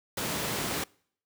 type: high-pass noise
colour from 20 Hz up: pink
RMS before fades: -32 dBFS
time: 0.17-0.84 s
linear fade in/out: 5 ms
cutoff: 130 Hz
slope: 12 dB/octave
effects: noise-tail reverb RT60 0.6 s tail -26 dB re dry